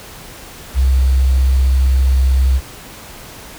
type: tone with quantisation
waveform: sine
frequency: 65.41 Hz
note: C2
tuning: in tune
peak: -9 dBFS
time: 0.74-2.61 s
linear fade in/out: 50 ms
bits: 6
effects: pink hiss -35 dBFS RMS until 3.58 s